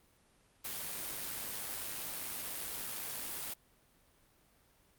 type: noise with amplitude modulation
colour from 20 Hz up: white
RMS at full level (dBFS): -39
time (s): 0.64-3.54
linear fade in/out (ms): 10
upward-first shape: sine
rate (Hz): 103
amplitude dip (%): 35
effects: pink hiss -68 dBFS RMS until 4.98 s + Opus 32 kbps